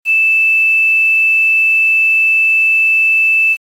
sine tone with quantisation, 2637 Hz, E7, in tune, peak -8 dBFS, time 0.05-3.57 s, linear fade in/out 50 ms, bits 6, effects AAC 48 kbps

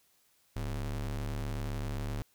square ring-modulated tone, 73.42 Hz, D2, in tune, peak -31 dBFS, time 0.56-2.22 s, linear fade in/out 0 ms, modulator 33.9 Hz, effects white hiss -69 dBFS RMS until 2.34 s

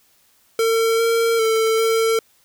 square tone with pitch steps, 453.1 / 458.9 / 445.4 / 450.5 Hz, A#4 / A#4 / A4 / A4, -49 / -27 / +21 / +41 cents, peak -16 dBFS, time 0.59-2.19 s, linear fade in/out 2 ms, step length 400 ms, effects white hiss -58 dBFS RMS until 2.44 s

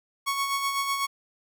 sawtooth tone with tremolo, 1108 Hz, C#6, 1 cent flat, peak -20 dBFS, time 0.26-1.07 s, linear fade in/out 20 ms, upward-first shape sine, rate 8 Hz, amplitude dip 45%, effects none

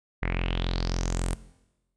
sawtooth tone with low-pass filter sweep, 43.65 Hz, F1, in tune, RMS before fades -28 dBFS, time 0.22-1.35 s, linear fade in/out 10 ms, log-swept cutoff 2000 to 9700 Hz, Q 5.6, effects noise-tail reverb RT60 1.0 s tail -18 dB re dry

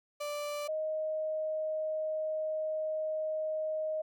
35% pulse / sine tone pair in turn, 587.3 / 624.3 Hz, D5 / D#5, 0 / +6 cents, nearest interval minor second, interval 106 cents, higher second, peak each -33 / -31 dBFS, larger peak second, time 0.2-0.68 / 0.68-4.02 s, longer second, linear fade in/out 10 ms, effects none

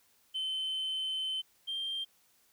sine tone pair in turn, 3068 / 3173 Hz, G7 / G7, -38 / +20 cents, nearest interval minor second, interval 58 cents, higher second, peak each -30 / -32 dBFS, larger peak first, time 0.34-1.42 / 1.67-2.05 s, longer first, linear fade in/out 20 ms, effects tanh soft clip ceiling -30 dBFS + white hiss -68 dBFS RMS until 2.52 s

